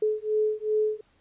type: beating tone pair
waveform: sine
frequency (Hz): 427.6 / 430.2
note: A4 / A4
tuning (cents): -49 / -39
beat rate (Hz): 2.6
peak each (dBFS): -26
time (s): 0.02-1.01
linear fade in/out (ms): 5
effects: pink hiss -65 dBFS RMS until 1.2 s + resampled to 8000 Hz